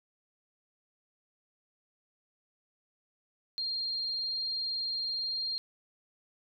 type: tone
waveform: sine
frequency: 4207 Hz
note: C8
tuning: 9 cents sharp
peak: -31 dBFS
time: 3.58-5.58 s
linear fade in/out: 0 ms
effects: none